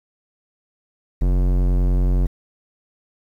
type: tone with low-pass filter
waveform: square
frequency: 45.4 Hz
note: F#1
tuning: 32 cents flat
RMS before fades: -17 dBFS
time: 1.21-2.27 s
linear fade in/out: 10 ms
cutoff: 470 Hz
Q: 0.51
effects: 8-bit